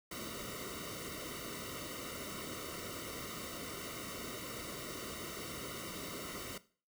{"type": "noise with comb filter", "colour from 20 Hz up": "pink", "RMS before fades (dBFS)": -44, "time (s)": [0.11, 6.58], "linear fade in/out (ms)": 5, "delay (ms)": 1.2, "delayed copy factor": -0.95, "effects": ["noise-tail reverb RT60 0.4 s tail -17 dB re dry"]}